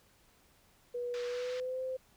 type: tone with pitch glide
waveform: sine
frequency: 486.3 to 518.2 Hz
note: B4 to C5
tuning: -27 to -17 cents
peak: -34 dBFS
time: 0.94-1.97 s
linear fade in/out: 10 ms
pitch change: +110 cents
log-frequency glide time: 1.27-1.81 s
type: band-pass noise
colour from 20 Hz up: pink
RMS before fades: -49 dBFS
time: 1.14-1.6 s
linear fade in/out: 0 ms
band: 1200 to 5500 Hz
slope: 24 dB/octave
effects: pink hiss -66 dBFS RMS until 2.16 s

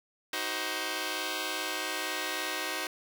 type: chord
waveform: 5% pulse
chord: C diminished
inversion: first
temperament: just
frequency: 314 / 376.7 / 523.3 Hz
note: Eb4 / Gb4 / C5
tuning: +16 / +31 / 0 cents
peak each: -25 dBFS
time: 0.33-2.87 s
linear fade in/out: 2 ms
effects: none

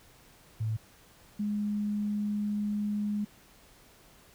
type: tone pair in turn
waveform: sine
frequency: 110 / 207.7 Hz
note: A2 / G#3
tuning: 0 / 0 cents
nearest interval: major seventh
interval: 1100 cents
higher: second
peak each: -28 dBFS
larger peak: neither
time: 0.6-0.77 / 1.39-3.25 s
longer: second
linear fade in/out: 10 ms
effects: pink hiss -58 dBFS RMS until 4.34 s

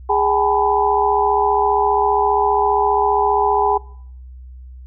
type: tone cluster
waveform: sine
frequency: 413.2 / 777 / 852 / 995 Hz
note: G#4 / G5 / G#5 / B5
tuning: -9 / -16 / +44 / +13 cents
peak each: -19 dBFS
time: 0.09-3.78 s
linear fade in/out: 10 ms
effects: noise-tail reverb RT60 0.6 s tail -21 dB re dry + added 63 Hz sine -34 dBFS peak until 4.86 s

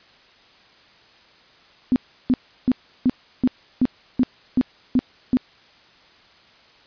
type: tone bursts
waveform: sine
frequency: 252.9 Hz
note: B3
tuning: 41 cents sharp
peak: -13 dBFS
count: 10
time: 1.92-5.37 s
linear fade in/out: 0 ms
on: 39 ms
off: 340 ms
effects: white hiss -52 dBFS RMS until 6.86 s + resampled to 11025 Hz

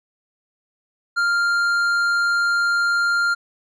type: tone with tanh clipping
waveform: sine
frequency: 1396.9 Hz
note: F6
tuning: in tune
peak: -18 dBFS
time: 1.16-3.35 s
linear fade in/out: 20 ms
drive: 9 dB
effects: none

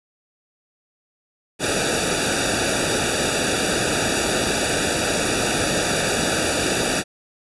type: noise with comb filter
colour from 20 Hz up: pink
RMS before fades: -21 dBFS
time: 1.59-7.04 s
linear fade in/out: 50 ms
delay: 0.95 ms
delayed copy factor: -0.95
effects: resampled to 24000 Hz

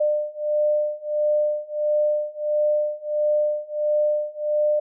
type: beating tone pair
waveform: sine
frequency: 599 / 600.5 Hz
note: D5 / D5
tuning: +34 / +38 cents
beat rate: 1.5 Hz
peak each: -23 / -22 dBFS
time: 0-4.8 s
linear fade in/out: 10 ms
effects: none

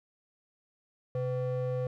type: ring-modulated tone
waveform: triangle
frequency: 316.8 Hz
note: D#4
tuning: 31 cents sharp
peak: -24 dBFS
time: 1.15-1.87 s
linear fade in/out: 2 ms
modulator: 187 Hz
effects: none

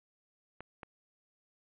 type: clicks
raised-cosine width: 0.5 ms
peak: -29 dBFS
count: 2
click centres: 0.606 / 0.832 s
effects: resampled to 8000 Hz

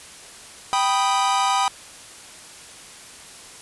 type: chord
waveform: 45% pulse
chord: G augmented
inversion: none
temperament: equal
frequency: 784 / 987.8 / 1244.5 Hz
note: G5 / B5 / D#6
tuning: 0 / 0 / 0 cents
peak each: -22 / -22 / -24 dBFS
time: 0.73-1.68 s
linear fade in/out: 0 ms
effects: white hiss -42 dBFS RMS until 3.61 s + resampled to 24000 Hz

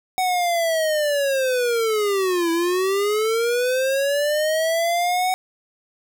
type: linear two-way sweep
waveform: square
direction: down then up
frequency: 749 to 329.6 to 749 Hz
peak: -19 dBFS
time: 0.18-5.34 s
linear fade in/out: 0 ms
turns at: 2.51 s
effects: none

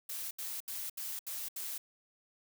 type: noise bursts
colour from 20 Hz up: blue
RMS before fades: -40 dBFS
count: 6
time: 0.09-1.78 s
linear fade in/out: 5 ms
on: 220 ms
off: 74 ms
effects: none

